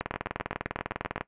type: two click trains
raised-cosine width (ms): 0.5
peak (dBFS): -14 / -18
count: 25 / 9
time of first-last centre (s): 0.01-1.21 / 0.14-1.179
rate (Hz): 20 / 7.7
effects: noise-tail reverb RT60 0.1 s tail -18 dB re dry + resampled to 8000 Hz